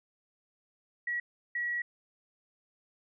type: tone bursts at uneven times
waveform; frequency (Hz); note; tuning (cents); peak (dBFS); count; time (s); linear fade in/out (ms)
sine; 1922; B6; -48; -30; 2; 1.07-1.2 / 1.55-1.82; 5
effects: none